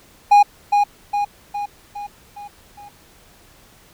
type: tone with echo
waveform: triangle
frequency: 820 Hz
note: G#5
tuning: 22 cents flat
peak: -5 dBFS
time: 0.31-0.43 s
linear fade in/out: 10 ms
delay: 410 ms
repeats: 6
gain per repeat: -5 dB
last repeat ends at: 2.89 s
effects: pink hiss -50 dBFS RMS until 3.93 s